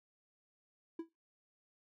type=tone with exponential decay; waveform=triangle; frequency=330 Hz; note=E4; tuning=2 cents sharp; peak=-33 dBFS; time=0.99-1.09 s; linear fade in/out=5 ms; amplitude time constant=21 ms; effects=noise-tail reverb RT60 0.2 s tail -22 dB re dry